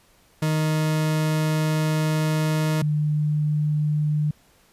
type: tone pair in turn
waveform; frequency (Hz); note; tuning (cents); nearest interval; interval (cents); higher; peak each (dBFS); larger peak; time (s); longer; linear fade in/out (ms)
40% pulse / sine; 155.56 / 150.52; D#3 / D3; 0 / +43; minor second; 57; first; -19; neither; 0.42-2.82 / 2.82-4.31; first; 5
effects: pink hiss -58 dBFS RMS until 4.72 s + resampled to 32000 Hz